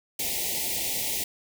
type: band-stop noise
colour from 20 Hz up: white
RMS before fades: -29 dBFS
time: 0.19-1.24 s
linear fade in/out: 5 ms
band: 900 to 1900 Hz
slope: 96 dB/octave
effects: none